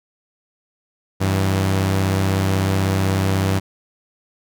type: tone pair together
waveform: sawtooth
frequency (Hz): 96.2 / 162.08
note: G2 / E3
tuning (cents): -32 / -29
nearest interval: major sixth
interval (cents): 903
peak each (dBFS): -13 / -21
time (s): 1.2-3.6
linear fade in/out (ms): 20
effects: none